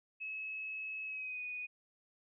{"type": "tone with pitch glide", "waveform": "sine", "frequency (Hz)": [2580, 2479], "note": ["E7", "D#7"], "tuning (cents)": [-38, -7], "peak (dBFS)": -39, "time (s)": [0.2, 1.67], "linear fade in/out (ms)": 20, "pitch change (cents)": -69, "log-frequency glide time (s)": [1.05, 1.43], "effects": []}